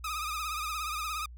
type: tone with vibrato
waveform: sawtooth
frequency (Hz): 1244.5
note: D#6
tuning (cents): 0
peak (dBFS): -29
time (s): 0.04-1.26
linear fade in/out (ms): 5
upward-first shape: triangle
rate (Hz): 17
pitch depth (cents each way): 92
effects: added 60 Hz sine -44 dBFS peak until 1.37 s